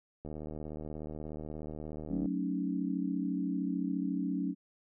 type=click train; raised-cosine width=2 ms; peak=-29 dBFS; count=155; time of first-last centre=0.25-2.258 s; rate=76.7 Hz
type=chord; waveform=sine; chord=D# half-diminished seventh; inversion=first; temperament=equal; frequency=185 / 220 / 277.2 / 311.1 Hz; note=F#3 / A3 / C#4 / D#4; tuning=0 / 0 / 0 / 0 cents; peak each=-35 / -39 / -34 / -39 dBFS; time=2.08-4.55 s; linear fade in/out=50 ms
effects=none